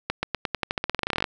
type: accelerating click train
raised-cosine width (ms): 0.3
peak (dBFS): -8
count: 21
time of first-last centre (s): 0.1-1.242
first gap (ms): 130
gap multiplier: 0.9
effects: none